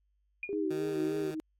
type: tone with exponential decay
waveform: sine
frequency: 2432 Hz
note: D#7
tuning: 40 cents flat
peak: -31 dBFS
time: 0.43-0.55 s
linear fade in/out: 2 ms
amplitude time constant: 26 ms
type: tone with vibrato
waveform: sine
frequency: 392 Hz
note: G4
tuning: in tune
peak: -32 dBFS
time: 0.49-1.31 s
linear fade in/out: 2 ms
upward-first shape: sine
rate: 3.3 Hz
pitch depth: 87 cents each way
type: tone with tremolo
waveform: sine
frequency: 314.1 Hz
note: D#4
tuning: 16 cents sharp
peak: -31 dBFS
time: 0.53-1.4 s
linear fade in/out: 0 ms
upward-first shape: sine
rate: 2.4 Hz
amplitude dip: 55%
type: tone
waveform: 15% pulse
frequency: 154.5 Hz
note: D#3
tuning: 12 cents flat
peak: -33 dBFS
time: 0.7-1.35 s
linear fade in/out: 10 ms
effects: added 50 Hz sine -70 dBFS peak until 1.59 s + AAC 64 kbps